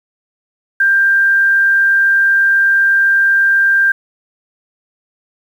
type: tone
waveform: sine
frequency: 1587 Hz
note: G6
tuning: 21 cents sharp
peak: -8 dBFS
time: 0.8-3.92 s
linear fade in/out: 5 ms
effects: 7-bit